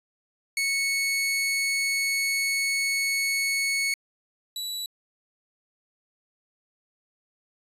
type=tone pair in turn; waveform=sawtooth; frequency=2209 / 3936 Hz; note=C#7 / B7; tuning=-7 / -7 cents; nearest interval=minor seventh; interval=1000 cents; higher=second; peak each=-20 / -27 dBFS; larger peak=first; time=0.57-3.94 / 4.56-4.86 s; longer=first; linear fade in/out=2 ms; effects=resampled to 32000 Hz